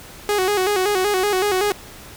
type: tone with vibrato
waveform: sawtooth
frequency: 392 Hz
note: G4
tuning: in tune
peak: -13 dBFS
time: 0.29-1.72 s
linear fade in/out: 0 ms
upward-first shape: square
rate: 5.3 Hz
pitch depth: 93 cents each way
effects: pink hiss -40 dBFS RMS until 2.16 s